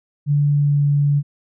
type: tone with pitch glide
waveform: sine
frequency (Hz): 145.1 to 143.93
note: D3 to D3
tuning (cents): -21 to -35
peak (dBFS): -13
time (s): 0.26-1.23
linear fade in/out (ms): 50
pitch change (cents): -14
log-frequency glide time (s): 0.51-0.83
effects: none